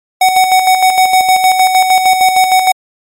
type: tone with tremolo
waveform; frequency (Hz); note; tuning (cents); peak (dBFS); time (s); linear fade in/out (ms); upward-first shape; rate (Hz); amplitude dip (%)
square; 748; F#5; +19; -5; 0.21-2.72; 5; square; 6.5; 50
effects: MP3 64 kbps